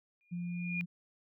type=tone with exponential growth; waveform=sine; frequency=2426 Hz; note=D#7; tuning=44 cents flat; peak=-32 dBFS; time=0.21-0.81 s; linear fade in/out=0 ms; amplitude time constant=130 ms
type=tone; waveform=sine; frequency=174.61 Hz; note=F3; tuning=in tune; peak=-35 dBFS; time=0.31-0.86 s; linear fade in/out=20 ms
effects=none